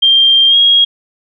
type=tone with pitch glide; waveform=sine; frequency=3182 to 3281 Hz; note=G7 to G#7; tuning=+25 to -22 cents; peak=-5 dBFS; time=0.02-0.85 s; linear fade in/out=10 ms; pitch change=+53 cents; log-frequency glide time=0.48-0.56 s; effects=none